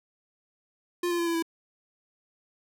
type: tone with pitch steps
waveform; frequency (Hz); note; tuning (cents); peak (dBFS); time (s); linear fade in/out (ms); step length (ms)
square; 351.1 / 345.9 / 340.7 / 335.6 / 330.6; F4 / F4 / F4 / E4 / E4; +9 / -17 / -43 / +31 / +5; -26; 1.03-1.425; 5; 79
effects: none